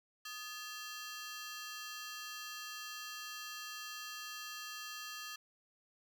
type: ring-modulated tone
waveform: 15% pulse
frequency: 1480 Hz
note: F#6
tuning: in tune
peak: -34 dBFS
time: 0.25-5.36 s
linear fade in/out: 5 ms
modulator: 241 Hz
effects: none